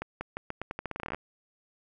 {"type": "accelerating click train", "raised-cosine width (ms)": 0.5, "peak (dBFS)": -19, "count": 18, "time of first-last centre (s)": [0.02, 1.146], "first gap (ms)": 190, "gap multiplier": 0.84, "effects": []}